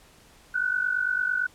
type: tone pair together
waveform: sine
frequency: 1462 / 1510.9 Hz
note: F#6 / F#6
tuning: -21 / +36 cents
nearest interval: minor second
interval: 57 cents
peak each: -26 dBFS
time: 0.54-1.47 s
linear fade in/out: 10 ms
effects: pink hiss -55 dBFS RMS until 1.54 s + low-pass 12000 Hz 12 dB/octave